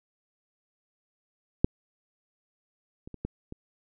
clicks, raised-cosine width 3 ms, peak -6 / -29 / -27 / -18 / -26 dBFS, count 5, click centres 1.645 / 3.075 / 3.143 / 3.25 / 3.524 s, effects none

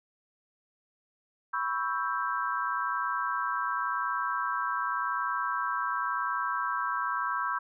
sine chord, C# half-diminished seventh, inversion third, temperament equal with one note detuned, 987.8 / 1108.7 / 1318.5 / 1578 Hz, B5 / C#6 / E6 / G6, 0 / 0 / 0 / +11 cents, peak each -34 / -33 / -33 / -34 dBFS, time 1.53-7.59 s, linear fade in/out 10 ms, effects none

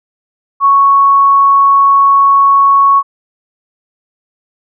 sine tone, 1108.7 Hz, C#6, in tune, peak -4 dBFS, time 0.6-3.03 s, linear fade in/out 50 ms, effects none

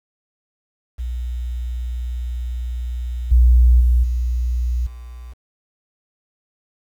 sine tone with level steps, 60.6 Hz, B1, 32 cents flat, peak -22 / -8 / -11 / -17 / -32 dBFS, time 0.98-5.34 s, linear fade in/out 20 ms, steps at 3.31 / 3.8 / 4.03 / 4.86 s, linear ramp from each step 10 ms, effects 8-bit

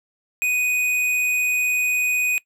triangle tone with tanh clipping, 2489 Hz, D#7, in tune, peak -20 dBFS, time 0.42-2.38 s, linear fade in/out 0 ms, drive 18 dB, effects noise-tail reverb RT60 0.1 s tail -21 dB re dry

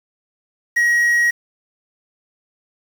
triangle tone with quantisation, 1898 Hz, A#6, 31 cents sharp, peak -11 dBFS, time 0.76-1.31 s, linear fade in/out 10 ms, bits 6, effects none

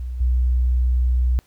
sine tone with level steps, 62 Hz, B1, 7 cents sharp, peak -25 / -15 dBFS, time 0-1.39 s, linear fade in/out 0 ms, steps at 0.2 s, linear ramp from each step 10 ms, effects pink hiss -59 dBFS RMS until 1.46 s

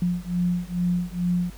sine beating tone pair, 176 / 178.3 Hz, F3 / F3, +14 / +36 cents, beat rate 2.3 Hz, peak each -25 dBFS, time 0.02-1.5 s, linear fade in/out 2 ms, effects added 49 Hz sine -40 dBFS peak until 1.57 s + pink hiss -49 dBFS RMS until 1.57 s

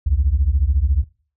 sine beating tone pair, 62.8 / 76.8 Hz, B1 / D#2, +30 / -22 cents, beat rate 14 Hz, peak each -16 dBFS, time 0.06-1.04 s, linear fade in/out 10 ms, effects noise-tail reverb RT60 0.4 s tail -21 dB re dry + tanh soft clip ceiling -8 dBFS

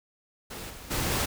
pink noise with level steps, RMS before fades -39 / -44 / -29 / -27 dBFS, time 0.5-1.26 s, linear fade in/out 10 ms, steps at 0.69 / 0.9 / 1.1 s, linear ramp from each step 20 ms, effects none

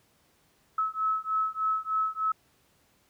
sine beating tone pair, 1293 / 1296.3 Hz, E6 / E6, -34 / -29 cents, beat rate 3.3 Hz, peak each -29 dBFS, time 0.78-2.32 s, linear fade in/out 5 ms, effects pink hiss -66 dBFS RMS until 3.09 s + high-pass 60 Hz 12 dB/octave

